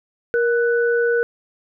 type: tone pair together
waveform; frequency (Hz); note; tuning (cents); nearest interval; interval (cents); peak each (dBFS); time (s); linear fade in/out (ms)
sine; 471.4 / 1488; A#4 / F#6; +19 / +9; octave + minor sixth; 1990; -16 / -22; 0.34-1.23; 0
effects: none